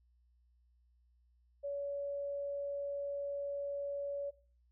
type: tone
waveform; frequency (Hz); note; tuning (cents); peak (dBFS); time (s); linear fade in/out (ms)
sine; 566; C#5; +36; -36; 1.63-4.31; 20
effects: noise-tail reverb RT60 0.4 s tail -19 dB re dry + added 60 Hz sine -67 dBFS peak until 4.71 s